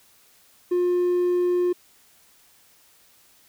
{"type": "tone", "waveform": "triangle", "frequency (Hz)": 355.8, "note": "F4", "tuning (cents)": 32, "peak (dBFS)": -16, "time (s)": [0.71, 1.73], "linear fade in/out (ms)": 10, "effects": ["tanh soft clip ceiling -13 dBFS", "white hiss -57 dBFS RMS until 3.48 s"]}